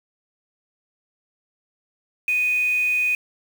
sine tone with quantisation, 2489 Hz, D#7, in tune, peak -18 dBFS, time 2.28-3.15 s, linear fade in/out 2 ms, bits 6, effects none

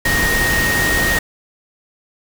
sine tone in noise, 1864.7 Hz, A#6, in tune, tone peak -16 dBFS, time 0.05-1.19 s, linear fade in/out 5 ms, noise pink, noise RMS -19 dBFS, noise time 0.05-1.19 s, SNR 0 dB, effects none

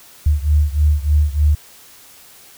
sine beating tone pair, 73.42 / 76.72 Hz, D2 / D#2, 0 / -24 cents, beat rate 3.3 Hz, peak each -14 / -16 dBFS, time 0.26-1.55 s, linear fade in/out 5 ms, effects white hiss -44 dBFS RMS until 2.57 s

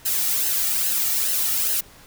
blue noise with flanger, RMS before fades -22 dBFS, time 0.05-1.81 s, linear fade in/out 10 ms, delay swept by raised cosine 0.85 to 1.95 ms, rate 2.4 Hz, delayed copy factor -0.65, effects pink hiss -48 dBFS RMS until 2.06 s

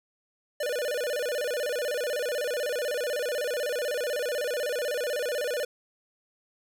square tone with vibrato, 539 Hz, C#5, 49 cents flat, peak -28 dBFS, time 0.6-5.65 s, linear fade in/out 5 ms, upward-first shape square, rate 16 Hz, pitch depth 170 cents each way, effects none

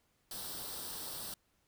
white noise with comb filter, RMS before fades -43 dBFS, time 0.31-1.34 s, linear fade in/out 2 ms, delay 0.22 ms, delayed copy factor +0.65, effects pink hiss -75 dBFS RMS until 1.67 s

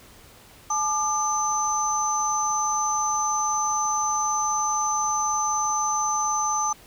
sine tone cluster, 857 / 1201 / 6120 Hz, A5 / D6 / G8, -46 / +38 / -42 cents, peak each -26 dBFS, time 0.7-6.73 s, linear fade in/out 5 ms, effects pink hiss -50 dBFS RMS until 6.86 s

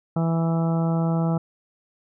harmonic tone, 165 Hz, E3, 2 cents sharp, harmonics 1 / 2 / 3 / 4 / 5 / 6 / 7 / 8, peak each -20 / -31 / -33 / -32 / -34 / -41 / -42 / -38 dBFS, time 0.16-1.38 s, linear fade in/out 5 ms, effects none

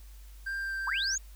triangle tone with vibrato, 1579 Hz, G6, 12 cents sharp, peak -30 dBFS, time 0.46-1.16 s, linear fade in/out 10 ms, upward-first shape sine, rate 2.4 Hz, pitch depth 9 cents each way
sine linear sweep, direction up, 862 to 6900 Hz, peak -29 dBFS, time 0.87-1.18 s, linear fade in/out 5 ms
effects added 50 Hz sine -46 dBFS peak until 1.35 s + white hiss -60 dBFS RMS until 1.35 s

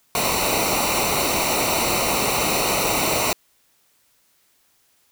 pink noise with comb filter, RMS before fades -21 dBFS, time 0.15-3.33 s, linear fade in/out 2 ms, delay 0.6 ms, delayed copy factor -0.8, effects white hiss -62 dBFS RMS until 5.11 s

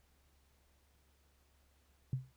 sine tone with exponential decay, 130 Hz, C3, 11 cents flat, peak -29 dBFS, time 2.13-2.32 s, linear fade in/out 2 ms, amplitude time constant 40 ms, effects added 69 Hz sine -70 dBFS peak until 2.36 s + pink hiss -74 dBFS RMS until 2.36 s

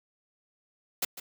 white noise with echo, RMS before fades -28 dBFS, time 1.02-1.05 s, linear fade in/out 5 ms, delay 150 ms, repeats 1, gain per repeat -13 dB, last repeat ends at 1.2 s, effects high-pass 150 Hz 12 dB/octave

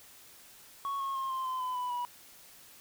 sine tone with pitch steps, 1108.7 / 1088.4 / 1068.5 / 1048.9 / 1029.7 / 1010.8 / 992.3 / 974.1 Hz, C#6 / C#6 / C6 / C6 / C6 / B5 / B5 / B5, 0 / -32 / +36 / +4 / -28 / +40 / +8 / -24 cents, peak -29 dBFS, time 0.85-2.05 s, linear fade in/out 0 ms, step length 150 ms, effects tanh soft clip ceiling -31 dBFS + white hiss -55 dBFS RMS until 2.8 s

